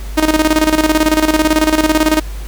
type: tone with tremolo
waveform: sawtooth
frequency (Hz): 311.1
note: D#4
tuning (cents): 0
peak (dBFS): -4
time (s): 0.17-2.2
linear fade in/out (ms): 10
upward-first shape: square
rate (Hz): 18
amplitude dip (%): 70
effects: added 50 Hz sine -22 dBFS peak until 2.47 s + pink hiss -36 dBFS RMS until 2.47 s